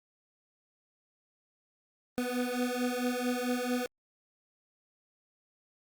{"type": "beating tone pair", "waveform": "25% pulse", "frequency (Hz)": [245.5, 250], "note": ["B3", "B3"], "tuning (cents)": [-10, 21], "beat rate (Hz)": 4.5, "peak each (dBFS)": [-29, -29], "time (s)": [2.18, 3.86], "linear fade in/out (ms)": 0, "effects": ["Opus 32 kbps"]}